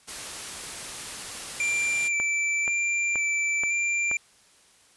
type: noise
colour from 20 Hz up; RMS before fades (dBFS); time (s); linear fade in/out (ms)
white; -36; 0.07-2.09; 20
type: tone with vibrato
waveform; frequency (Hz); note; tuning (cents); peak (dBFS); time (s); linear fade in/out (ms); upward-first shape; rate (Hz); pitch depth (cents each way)
square; 2349; D7; 0; -24; 1.6-4.17; 2; square; 0.95; 14
type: click train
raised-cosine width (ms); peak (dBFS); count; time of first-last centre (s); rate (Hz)
0.5; -19; 5; 2.2-4.114; 2.09
effects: white hiss -58 dBFS RMS until 4.96 s + resampled to 24000 Hz